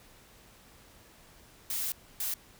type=noise bursts at uneven times; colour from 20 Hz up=blue; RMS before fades=-33 dBFS; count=2; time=1.7-1.92 / 2.2-2.34 s; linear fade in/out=2 ms; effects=pink hiss -57 dBFS RMS until 2.59 s